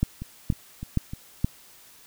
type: two click trains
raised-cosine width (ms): 5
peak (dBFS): -21 / -9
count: 4 / 4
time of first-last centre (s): 0.22-1.135 / 0.03-1.445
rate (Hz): 3.28 / 2.12
effects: white hiss -52 dBFS RMS until 2.06 s